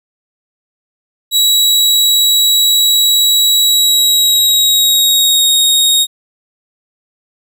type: tone with pitch glide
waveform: sawtooth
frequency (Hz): 3887 to 3744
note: B7 to A#7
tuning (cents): -28 to +7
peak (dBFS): -5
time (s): 1.31-6.07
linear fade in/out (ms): 50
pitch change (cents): -65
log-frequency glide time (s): 3.62-5.52
effects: none